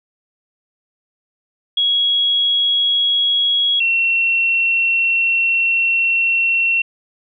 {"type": "tone pair in turn", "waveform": "sine", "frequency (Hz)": [3322, 2718], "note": ["G#7", "F7"], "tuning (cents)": [0, -48], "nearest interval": "minor third", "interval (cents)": 348, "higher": "first", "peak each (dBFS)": -13, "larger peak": "neither", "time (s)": [[1.77, 3.8], [3.8, 6.82]], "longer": "second", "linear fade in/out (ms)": 5, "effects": []}